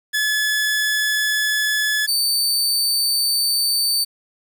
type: tone pair in turn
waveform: sawtooth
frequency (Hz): 1714 / 4567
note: A6 / D8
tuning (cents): -46 / -49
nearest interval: octave + perfect fourth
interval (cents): 1697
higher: second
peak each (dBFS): -14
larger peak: neither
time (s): 0.13-2.07 / 2.07-4.05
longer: second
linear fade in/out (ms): 20
effects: 8-bit